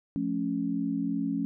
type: chord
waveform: sine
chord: F augmented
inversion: none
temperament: equal with one note detuned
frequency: 174.61 / 217.3 / 277.2 Hz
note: F3 / A3 / C#4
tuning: 0 / -21 / 0 cents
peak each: -34 / -32 / -29 dBFS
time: 0.16-1.45 s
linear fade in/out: 0 ms
effects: none